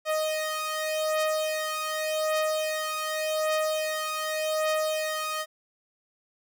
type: beating tone pair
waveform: sawtooth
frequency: 622.3 / 623.16 Hz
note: D#5 / D#5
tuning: 0 / +3 cents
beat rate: 0.86 Hz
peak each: -24 / -27 dBFS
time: 0.05-5.46 s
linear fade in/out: 50 ms
effects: none